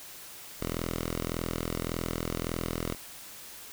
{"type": "tone", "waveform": "5% pulse", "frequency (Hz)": 41.75, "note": "E1", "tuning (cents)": 23, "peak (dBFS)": -20, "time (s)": [0.6, 2.95], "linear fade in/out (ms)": 10, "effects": ["white hiss -46 dBFS RMS until 3.72 s"]}